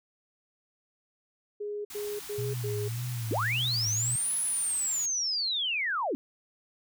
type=tone bursts; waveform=sine; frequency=414.3 Hz; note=G#4; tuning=4 cents flat; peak=-32 dBFS; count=4; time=1.6-2.885 s; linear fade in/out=10 ms; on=250 ms; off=95 ms
type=band-stop noise; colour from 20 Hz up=white; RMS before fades=-43 dBFS; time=1.9-5.06 s; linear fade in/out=5 ms; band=340 to 680 Hz; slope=96 dB/octave
type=tone with vibrato; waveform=sine; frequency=116.54 Hz; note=A#2; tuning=in tune; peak=-31 dBFS; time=2.38-4.16 s; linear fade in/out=5 ms; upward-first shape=sine; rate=1.8 Hz; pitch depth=110 cents each way
type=linear two-way sweep; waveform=sine; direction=up then down; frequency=233.1 to 10548 to 233.1 Hz; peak=-27 dBFS; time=3.31-6.15 s; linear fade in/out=0 ms; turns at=4.37 s
effects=none